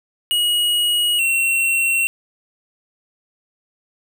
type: tone pair in turn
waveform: square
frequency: 2900 / 2723 Hz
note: F#7 / F7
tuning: -35 / -44 cents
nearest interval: minor second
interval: 109 cents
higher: first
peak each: -16 dBFS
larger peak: neither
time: 0.31-1.19 / 1.19-2.07 s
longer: neither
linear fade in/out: 0 ms
effects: none